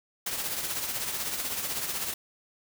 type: noise with tremolo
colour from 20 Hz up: white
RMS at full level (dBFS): -30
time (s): 0.26-2.14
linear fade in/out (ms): 5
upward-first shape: triangle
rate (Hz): 16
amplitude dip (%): 55
effects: none